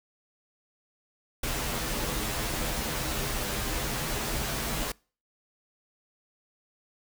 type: noise with comb filter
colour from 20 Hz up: pink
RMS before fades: -31 dBFS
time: 1.43-4.92 s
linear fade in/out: 5 ms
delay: 11 ms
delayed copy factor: -0.65
effects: noise-tail reverb RT60 0.4 s tail -26 dB re dry